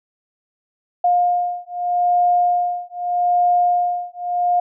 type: beating tone pair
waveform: sine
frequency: 709 / 709.81 Hz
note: F5 / F5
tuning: +26 / +28 cents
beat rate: 0.81 Hz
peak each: -18 dBFS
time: 1.04-4.6 s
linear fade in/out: 5 ms
effects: none